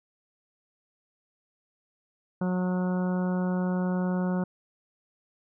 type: harmonic tone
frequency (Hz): 182.1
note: F#3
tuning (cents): -27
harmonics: 1 / 2 / 3 / 4 / 5 / 6 / 7 / 8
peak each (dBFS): -25 / -36 / -36 / -42 / -41 / -46 / -46 / -44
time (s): 2.41-4.44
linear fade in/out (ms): 5
effects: none